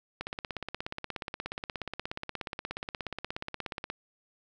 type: click train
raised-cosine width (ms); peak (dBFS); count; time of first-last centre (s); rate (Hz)
0.3; -19; 63; 0.21-3.9; 16.8
effects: none